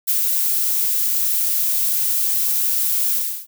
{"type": "noise with ADSR envelope", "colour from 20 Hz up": "violet", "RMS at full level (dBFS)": -17, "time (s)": [0.07, 3.47], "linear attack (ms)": 20, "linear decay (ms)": 39, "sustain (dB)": -2, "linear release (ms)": 340, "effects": []}